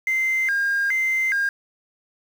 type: tone with vibrato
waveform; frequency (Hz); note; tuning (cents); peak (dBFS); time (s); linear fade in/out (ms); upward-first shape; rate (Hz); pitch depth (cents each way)
triangle; 1831; A#6; -32; -16; 0.07-1.49; 2; square; 1.2; 220
effects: tanh soft clip ceiling -15 dBFS + 7-bit